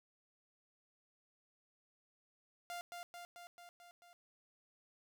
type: tone with echo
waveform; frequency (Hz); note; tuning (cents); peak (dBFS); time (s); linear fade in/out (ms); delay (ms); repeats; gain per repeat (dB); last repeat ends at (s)
sawtooth; 698.5; F5; 0; -39; 2.7-2.81; 0; 220; 6; -3; 4.13
effects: none